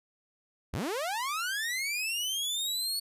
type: linear sweep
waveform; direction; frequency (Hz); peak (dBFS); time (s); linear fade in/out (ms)
sawtooth; up; 48 to 4435; -27; 0.73-3; 10
effects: resampled to 32000 Hz